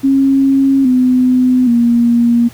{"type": "tone with pitch steps", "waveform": "sine", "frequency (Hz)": [271.5, 253.3, 236.4], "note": ["C#4", "B3", "A#3"], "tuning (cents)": [-36, 44, 24], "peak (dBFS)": -7, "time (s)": [0.03, 2.49], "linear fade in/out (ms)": 20, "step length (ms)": 820, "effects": ["added 120 Hz sine -38 dBFS peak until 2.53 s", "pink hiss -40 dBFS RMS until 2.53 s"]}